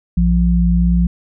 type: tone pair together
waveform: sine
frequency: 58.88 / 174.61 Hz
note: A#1 / F3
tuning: +18 / 0 cents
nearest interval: octave + perfect fifth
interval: 1882 cents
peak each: -13 / -13 dBFS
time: 0.17-1.07 s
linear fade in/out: 5 ms
effects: none